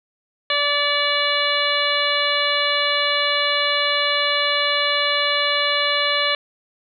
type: harmonic tone with a mistuned harmonic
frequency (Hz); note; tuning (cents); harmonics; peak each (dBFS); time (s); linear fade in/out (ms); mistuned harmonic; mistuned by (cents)
580; D5; -22; 1 / 2 / 3 / 4 / 5 / 6 / 7; -25 / -25 / -25 / -25 / -25 / -25 / -25; 0.5-6.35; 2; 4; -27
effects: none